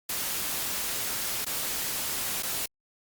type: noise with dropouts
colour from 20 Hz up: white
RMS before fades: -31 dBFS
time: 0.09-2.66 s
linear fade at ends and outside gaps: 5 ms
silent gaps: 1.448-1.464 / 2.425-2.431 s
effects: Opus 48 kbps